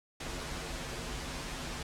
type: noise with comb filter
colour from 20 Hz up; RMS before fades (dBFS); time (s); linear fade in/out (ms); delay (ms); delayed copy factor
pink; -39; 0.2-1.83; 5; 10; -0.95
effects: low-pass 8000 Hz 12 dB/octave